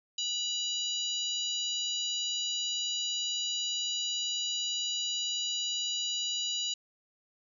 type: harmonic tone with a mistuned harmonic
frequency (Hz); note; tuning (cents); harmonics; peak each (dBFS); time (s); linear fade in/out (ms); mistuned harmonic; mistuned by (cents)
978; B5; -17; 3 / 4 / 5 / 6 / 7; -34 / -35 / -41 / -46 / -37; 0.18-6.74; 5; 5; -31
effects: none